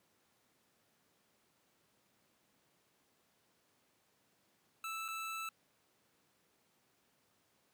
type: tone with dropouts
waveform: 25% pulse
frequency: 1318.5 Hz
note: E6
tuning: in tune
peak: -36 dBFS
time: 4.84-5.49 s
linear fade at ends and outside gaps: 2 ms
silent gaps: 5.081-5.085 s
effects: pink hiss -74 dBFS RMS until 7.73 s + high-pass 150 Hz 12 dB/octave